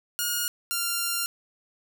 5% pulse tone pair in turn, 1433 / 1389.8 Hz, F6 / F6, +44 / -9 cents, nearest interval minor second, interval 53 cents, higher first, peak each -14 dBFS, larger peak neither, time 0.19-0.48 / 0.71-1.26 s, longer second, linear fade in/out 0 ms, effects none

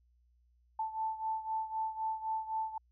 sine beating tone pair, 880 / 883.9 Hz, A5 / A5, 0 / +8 cents, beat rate 3.9 Hz, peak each -35 / -39 dBFS, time 0.79-2.78 s, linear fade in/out 5 ms, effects added 60 Hz sine -66 dBFS peak until 2.91 s

